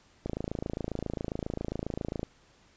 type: click train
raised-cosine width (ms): 2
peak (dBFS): -19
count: 55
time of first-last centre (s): 0.26-2.231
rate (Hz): 27.4
effects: pink hiss -62 dBFS RMS until 2.76 s + resampled to 16000 Hz